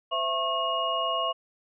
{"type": "tone cluster", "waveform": "sine", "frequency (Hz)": [517, 666, 1090, 2868], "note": ["C5", "E5", "C#6", "F7"], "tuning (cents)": [-21, 18, -29, 45], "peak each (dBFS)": [-36, -30, -28, -31], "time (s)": [0.11, 1.33], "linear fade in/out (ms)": 20, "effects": []}